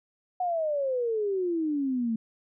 sine exponential sweep, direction down, 740 to 220 Hz, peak -25 dBFS, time 0.4-2.16 s, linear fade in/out 5 ms, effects none

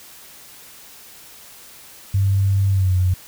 sine tone with pitch glide, 98 to 91.44 Hz, G2 to F#2, 0 to -20 cents, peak -14 dBFS, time 2.14-3.14 s, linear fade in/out 5 ms, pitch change -120 cents, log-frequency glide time 2.7-2.95 s, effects white hiss -43 dBFS RMS until 3.27 s

